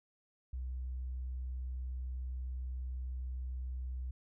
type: tone with tanh clipping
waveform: triangle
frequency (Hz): 63.4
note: B1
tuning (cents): +46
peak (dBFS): -37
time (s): 0.53-4.11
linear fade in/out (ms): 5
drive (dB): 5
effects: none